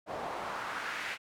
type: noise with band-pass filter sweep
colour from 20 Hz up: pink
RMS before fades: -38 dBFS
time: 0.06-1.18 s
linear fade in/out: 50 ms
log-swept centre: 630 to 2100 Hz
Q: 1.8
effects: none